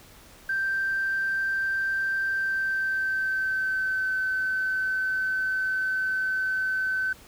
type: tone with pitch glide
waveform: sine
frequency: 1568 to 1526.9 Hz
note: G6 to G6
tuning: 0 to -46 cents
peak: -23 dBFS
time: 0.49-7.13 s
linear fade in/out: 5 ms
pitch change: -46 cents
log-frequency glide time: 2.33-4.12 s
effects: tanh soft clip ceiling -19 dBFS + pink hiss -51 dBFS RMS until 7.27 s